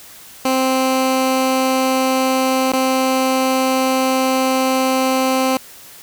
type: tone with dropouts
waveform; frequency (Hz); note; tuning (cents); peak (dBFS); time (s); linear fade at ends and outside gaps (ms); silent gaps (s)
15% pulse; 261.6; C4; 0; -8; 0.45-5.57; 2; 2.72-2.734
effects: white hiss -40 dBFS RMS until 6.02 s